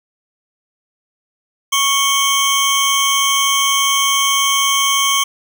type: tone pair together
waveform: 25% pulse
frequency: 1108.7 / 3134 Hz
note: C#6 / G7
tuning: 0 / -1 cents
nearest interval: octave + tritone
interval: 1799 cents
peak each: -12 dBFS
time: 1.72-5.24 s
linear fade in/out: 10 ms
effects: none